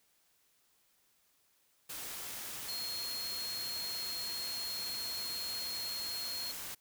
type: tone in noise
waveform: sine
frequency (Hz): 4262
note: C8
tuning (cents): +31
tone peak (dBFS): -38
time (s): 2.68-6.52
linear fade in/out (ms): 10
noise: white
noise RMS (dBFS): -43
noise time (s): 1.89-6.75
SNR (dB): +2
effects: white hiss -72 dBFS RMS until 6.8 s